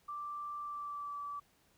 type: tone with pitch glide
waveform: sine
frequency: 1174.7 to 1154.5 Hz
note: D6 to D6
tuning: 0 to -30 cents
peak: -39 dBFS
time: 0.08-1.4 s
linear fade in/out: 10 ms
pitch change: -30 cents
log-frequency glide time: 0.6-1.19 s
effects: pink hiss -70 dBFS RMS until 1.77 s